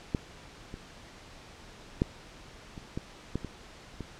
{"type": "clicks", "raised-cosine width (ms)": 3, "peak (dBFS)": [-14, -27, -11, -29, -20, -17, -23, -24], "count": 8, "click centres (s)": [0.148, 0.741, 2.019, 2.778, 2.975, 3.356, 3.447, 4.007], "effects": ["pink hiss -50 dBFS RMS until 4.19 s", "low-pass 6000 Hz 12 dB/octave"]}